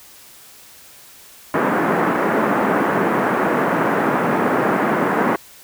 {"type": "band-pass noise", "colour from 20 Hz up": "pink", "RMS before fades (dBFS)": -18, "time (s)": [1.54, 5.36], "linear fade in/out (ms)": 2, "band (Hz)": [190, 1700], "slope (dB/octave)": 24, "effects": ["white hiss -44 dBFS RMS until 5.63 s"]}